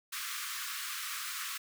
pink high-pass noise, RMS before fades -39 dBFS, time 0.12-1.58 s, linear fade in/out 10 ms, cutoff 1100 Hz, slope 96 dB/octave, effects none

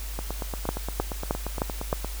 two click trains, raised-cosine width 1 ms, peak -17 / -10 dBFS, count 17 / 5, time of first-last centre 0.19-2.046 / 0.69-1.928 s, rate 8.62 / 3.23 Hz, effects added 50 Hz sine -32 dBFS peak until 2.2 s + white hiss -41 dBFS RMS until 2.2 s

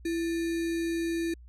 sine tone with sample-and-hold, 333.1 Hz, E4, 18 cents sharp, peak -27 dBFS, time 0.05-1.34 s, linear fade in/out 5 ms, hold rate 2100 Hz, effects added 60 Hz sine -47 dBFS peak until 1.48 s + low-pass 12000 Hz 12 dB/octave

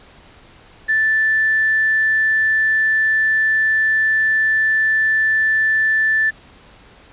sine tone with quantisation, 1760 Hz, A6, in tune, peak -13 dBFS, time 0.88-6.31 s, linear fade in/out 20 ms, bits 6, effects pink hiss -46 dBFS RMS until 7.12 s + resampled to 8000 Hz

